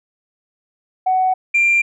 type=tone pair in turn; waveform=sine; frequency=747 / 2378 Hz; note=F#5 / D7; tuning=+16 / +21 cents; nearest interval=octave + minor sixth; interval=2005 cents; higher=second; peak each=-12 / -10 dBFS; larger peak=second; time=1.06-1.34 / 1.54-1.82 s; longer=neither; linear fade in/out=10 ms; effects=tanh soft clip ceiling -8 dBFS